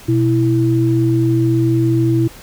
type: tone pair together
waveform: sine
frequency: 123.34 / 329.6 Hz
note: B2 / E4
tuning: -2 / 0 cents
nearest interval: octave + perfect fourth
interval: 1702 cents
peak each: -14 dBFS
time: 0.08-2.28 s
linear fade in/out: 10 ms
effects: pink hiss -39 dBFS RMS until 2.42 s